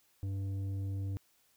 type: tone with tanh clipping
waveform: sine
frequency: 97.5 Hz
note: G2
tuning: 9 cents flat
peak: -35 dBFS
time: 0.23-1.17 s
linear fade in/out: 0 ms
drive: 8 dB
effects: white hiss -70 dBFS RMS until 1.56 s